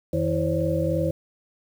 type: tone cluster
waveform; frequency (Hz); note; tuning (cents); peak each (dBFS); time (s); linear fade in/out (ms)
sine; 89 / 159 / 327.9 / 524 / 567; F2 / D#3 / E4 / C5 / C#5; +33 / +38 / -9 / +2 / +39; -29 / -26 / -28 / -26 / -29; 0.13-1.11; 5
effects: 8-bit

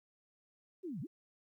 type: linear two-way sweep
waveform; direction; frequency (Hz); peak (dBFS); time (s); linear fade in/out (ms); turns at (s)
sine; down then up; 395.2 to 120.4 to 395.2; -39; 0.83-1.07; 20; 1.01
effects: 13-bit

